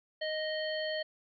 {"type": "harmonic tone", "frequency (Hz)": 622.3, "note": "D#5", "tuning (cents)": 0, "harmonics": [1, 3, 5, 7], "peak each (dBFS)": [-34, -39, -41, -42], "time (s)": [0.21, 1.03], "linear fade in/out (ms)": 10, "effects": []}